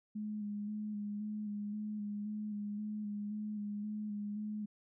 sine tone with vibrato, 209.1 Hz, G#3, 12 cents sharp, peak -37 dBFS, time 0.15-4.66 s, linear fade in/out 10 ms, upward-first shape square, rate 1.9 Hz, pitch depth 22 cents each way, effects none

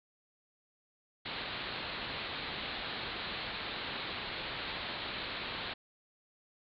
white low-pass noise, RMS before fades -40 dBFS, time 1.25-5.74 s, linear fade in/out 10 ms, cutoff 4300 Hz, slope 96 dB/octave, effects none

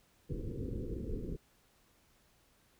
pink low-pass noise, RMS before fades -39 dBFS, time 0.29-1.37 s, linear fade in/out 20 ms, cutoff 500 Hz, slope 96 dB/octave, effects pink hiss -69 dBFS RMS until 2.79 s

